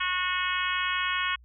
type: harmonic tone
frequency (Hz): 365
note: F#4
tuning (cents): -24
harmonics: 3 / 4 / 5 / 6 / 7 / 8 / 9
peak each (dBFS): -31 / -32 / -33 / -34 / -34 / -35 / -36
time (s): 0-1.36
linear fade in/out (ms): 10
effects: added 60 Hz sine -51 dBFS peak until 1.44 s